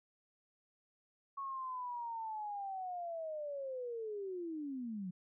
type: linear sweep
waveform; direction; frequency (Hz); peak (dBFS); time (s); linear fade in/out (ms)
sine; down; 1108.7 to 174.61; -39; 1.37-5.11; 10
effects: none